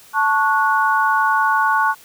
sine chord, F# minor, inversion first, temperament equal with one note detuned, 880 / 1108.7 / 1465.5 Hz, A5 / C#6 / F#6, 0 / 0 / -17 cents, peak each -18 dBFS, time 0.13-1.95 s, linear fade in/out 50 ms, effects white hiss -46 dBFS RMS until 2.04 s

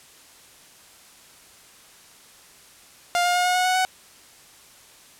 sawtooth tone with pitch steps, 703 / 709.9 / 716.9 / 724 / 731.2 / 738.4 / 745.7 Hz, F5 / F5 / F5 / F#5 / F#5 / F#5 / F#5, +11 / +28 / +45 / -38 / -21 / -4 / +13 cents, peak -15 dBFS, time 3.15-3.85 s, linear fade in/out 0 ms, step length 100 ms, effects white hiss -50 dBFS RMS until 5.19 s + low-pass 11000 Hz 12 dB/octave

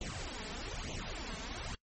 pink noise with flanger, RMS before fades -41 dBFS, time 0.01-1.75 s, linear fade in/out 2 ms, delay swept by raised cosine 0.3 to 4.6 ms, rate 1.1 Hz, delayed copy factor +1, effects noise-tail reverb RT60 0.1 s tail -23 dB re dry + MP3 32 kbps

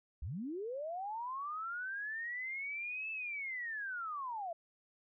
sine linear two-way sweep, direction up then down, 53.6 to 2643 to 650 Hz, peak -38 dBFS, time 0.22-4.53 s, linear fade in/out 5 ms, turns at 3.11 s, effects none

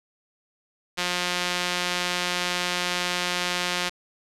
sawtooth tone with band-pass filter, 178 Hz, F3, 33 cents sharp, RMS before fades -27 dBFS, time 0.97-3.9 s, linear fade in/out 20 ms, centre 3500 Hz, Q 0.8, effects resampled to 32000 Hz + 8-bit

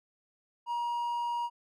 triangle tone, 951 Hz, A#5, 34 cents sharp, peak -28 dBFS, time 0.66-1.5 s, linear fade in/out 50 ms, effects none

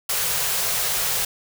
white band-stop noise, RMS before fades -23 dBFS, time 0.09-1.25 s, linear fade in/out 5 ms, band 190 to 380 Hz, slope 96 dB/octave, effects none

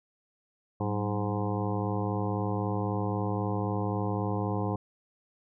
harmonic tone with a mistuned harmonic, 103.83 Hz, G#2, in tune, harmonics 1 / 2 / 3 / 4 / 5 / 7 / 8 / 9 / 10, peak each -31 / -34 / -36 / -37 / -38 / -39 / -40 / -41 / -41 dBFS, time 0.8-4.76 s, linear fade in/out 5 ms, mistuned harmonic 2, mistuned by -110 cents, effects none

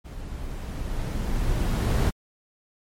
brown noise with level ramp, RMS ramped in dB -37 to -19 dBFS, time 0.04-2.11 s, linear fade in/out 20 ms, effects MP3 64 kbps

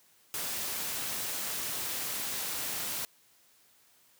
white noise, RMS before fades -35 dBFS, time 0.34-3.05 s, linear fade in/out 0 ms, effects white hiss -64 dBFS RMS until 4.19 s + high-pass 80 Hz 12 dB/octave

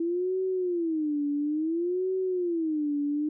sine tone with vibrato, 329.6 Hz, E4, in tune, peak -25 dBFS, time 0-3.29 s, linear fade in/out 5 ms, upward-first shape sine, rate 0.58 Hz, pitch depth 230 cents each way, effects none

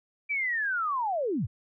sine linear sweep, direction down, 2349 to 73.42 Hz, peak -26 dBFS, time 0.29-1.47 s, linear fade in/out 20 ms, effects none

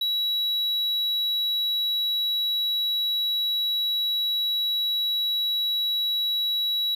triangle tone, 3900 Hz, B7, 23 cents flat, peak -21 dBFS, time 0.01-6.95 s, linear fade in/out 5 ms, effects none

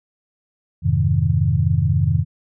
sine chord, F minor seventh, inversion none, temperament equal, 87.31 / 103.83 / 130.81 / 155.56 Hz, F2 / Ab2 / C3 / Eb3, 0 / 0 / 0 / 0 cents, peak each -20 dBFS, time 0.82-2.25 s, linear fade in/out 50 ms, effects none

